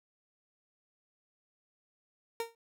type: tone with exponential decay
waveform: 30% pulse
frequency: 460.8 Hz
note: A#4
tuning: 20 cents flat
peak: -27 dBFS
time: 2.4-2.55 s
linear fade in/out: 1 ms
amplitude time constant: 32 ms
effects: none